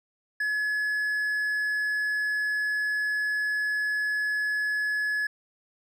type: tone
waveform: triangle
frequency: 1700 Hz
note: G#6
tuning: 40 cents sharp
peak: -23 dBFS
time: 0.4-5.27 s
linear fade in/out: 5 ms
effects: none